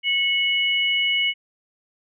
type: tone pair together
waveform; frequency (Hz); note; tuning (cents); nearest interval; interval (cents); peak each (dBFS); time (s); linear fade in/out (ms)
sine; 2200 / 2934; C#7 / F#7; -14 / -15; perfect fourth; 499; -21; 0.03-1.34; 50
effects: none